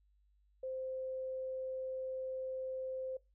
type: tone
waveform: sine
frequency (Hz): 521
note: C5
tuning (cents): -7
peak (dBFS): -38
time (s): 0.63-3.17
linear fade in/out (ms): 5
effects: noise-tail reverb RT60 0.2 s tail -20 dB re dry + added 50 Hz sine -68 dBFS peak until 3.34 s